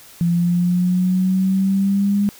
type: exponential sweep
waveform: sine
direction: up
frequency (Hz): 170.2 to 204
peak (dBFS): -14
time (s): 0.21-2.29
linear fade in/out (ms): 0
effects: white hiss -44 dBFS RMS until 2.39 s